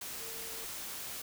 sine tone in noise, 452.2 Hz, A4, 47 cents sharp, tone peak -51 dBFS, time 0.2-0.65 s, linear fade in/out 5 ms, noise white, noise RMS -42 dBFS, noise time 0.01-1.22 s, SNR -12 dB, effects none

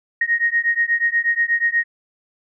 sine beating tone pair, 1864.7 / 1873 Hz, A#6 / A#6, 0 / +8 cents, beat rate 8.3 Hz, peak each -19 dBFS, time 0.21-1.84 s, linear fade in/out 5 ms, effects none

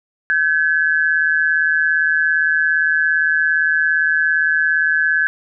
sine tone pair together, 1538.5 / 1696 Hz, G6 / G#6, -33 / +36 cents, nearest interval major second, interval 169 cents, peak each -16 dBFS, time 0.3-5.27 s, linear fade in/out 0 ms, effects none

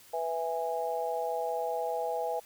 sine chord, E major, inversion second, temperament just, 494.4 / 659.3 / 824.1 Hz, B4 / E5 / G#5, +2 / 0 / -14 cents, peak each -34 dBFS, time 0.13-2.4 s, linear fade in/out 10 ms, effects white hiss -56 dBFS RMS until 2.45 s

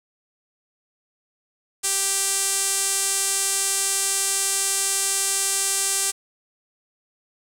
sawtooth tone with band-pass filter, 392 Hz, G4, in tune, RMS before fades -23 dBFS, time 1.83-6.12 s, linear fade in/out 20 ms, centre 8500 Hz, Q 2.5, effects 8-bit

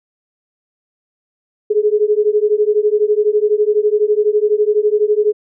sine beating tone pair, 415.3 / 427.3 Hz, G#4 / G#4, 0 / +49 cents, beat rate 12 Hz, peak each -14 dBFS, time 1.7-5.33 s, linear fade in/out 10 ms, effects none

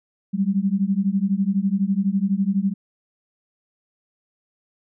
sine beating tone pair, 190 / 202 Hz, F#3 / G#3, +46 / -48 cents, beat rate 12 Hz, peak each -21 dBFS, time 0.33-2.74 s, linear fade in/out 20 ms, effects none

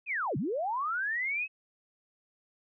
sine linear two-way sweep, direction down then up, 2605 to 116.9 to 2605 Hz, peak -29 dBFS, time 0.06-1.48 s, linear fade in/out 50 ms, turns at 0.37 s, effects none

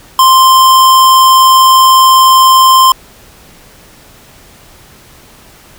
square tone, 1046.5 Hz, C6, in tune, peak -3 dBFS, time 0.19-2.92 s, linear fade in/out 2 ms, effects pink hiss -39 dBFS RMS until 5.78 s

